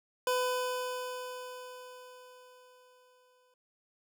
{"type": "tone with exponential decay", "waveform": "25% pulse", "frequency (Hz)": 502, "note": "B4", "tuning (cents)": 28, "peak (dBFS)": -23, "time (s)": [0.27, 3.54], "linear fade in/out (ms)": 2, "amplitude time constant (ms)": 710, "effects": []}